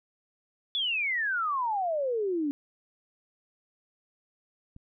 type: exponential sweep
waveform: sine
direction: down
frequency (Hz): 3497 to 276.5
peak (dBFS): -26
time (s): 0.75-2.51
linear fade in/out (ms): 0
type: click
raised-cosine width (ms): 5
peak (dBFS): -35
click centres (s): 4.764
effects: none